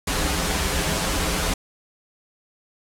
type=noise with comb filter; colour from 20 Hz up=pink; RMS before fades=-23 dBFS; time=0.07-1.54 s; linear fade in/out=5 ms; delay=8.5 ms; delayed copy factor=-0.95; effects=low-pass 11000 Hz 12 dB/octave